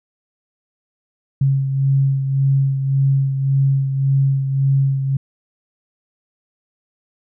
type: beating tone pair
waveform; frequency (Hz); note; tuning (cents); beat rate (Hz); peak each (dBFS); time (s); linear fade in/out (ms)
sine; 136.2 / 138; C#3 / C#3; -30 / -7; 1.8; -14 / -23; 1.41-5.17; 5
effects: none